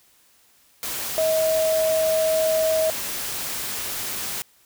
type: tone in noise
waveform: sine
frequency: 637 Hz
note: D#5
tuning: 41 cents sharp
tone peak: -18 dBFS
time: 1.18-2.9 s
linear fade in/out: 0 ms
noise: white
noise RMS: -29 dBFS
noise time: 0.83-4.42 s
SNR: +8 dB
effects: white hiss -58 dBFS RMS until 4.65 s